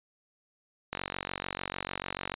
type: click train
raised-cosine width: 0.3 ms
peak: -16 dBFS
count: 67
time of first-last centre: 0.93-2.34 s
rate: 46.8 Hz
effects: resampled to 8000 Hz